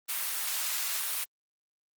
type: high-pass noise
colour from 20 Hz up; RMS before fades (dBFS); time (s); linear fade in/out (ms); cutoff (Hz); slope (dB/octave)
white; -32; 0.08-1.25; 20; 1000; 12
effects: Opus 32 kbps